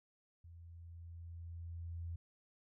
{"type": "tone with level ramp", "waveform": "sine", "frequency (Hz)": 84.5, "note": "E2", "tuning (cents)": 43, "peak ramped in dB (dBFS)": [-53, -40], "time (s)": [0.44, 2.16], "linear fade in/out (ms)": 5, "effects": []}